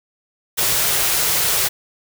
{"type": "band-stop noise", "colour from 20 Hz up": "white", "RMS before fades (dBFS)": -18, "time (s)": [0.57, 1.69], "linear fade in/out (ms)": 20, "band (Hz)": [200, 310], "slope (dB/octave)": 96, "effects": []}